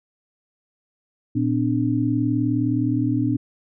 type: tone cluster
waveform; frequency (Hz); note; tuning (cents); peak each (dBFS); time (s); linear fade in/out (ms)
sine; 117.1 / 256.4 / 295.8; A#2 / C4 / D4; +8 / -35 / +13; -23 / -23 / -22; 1.35-3.37; 10
effects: none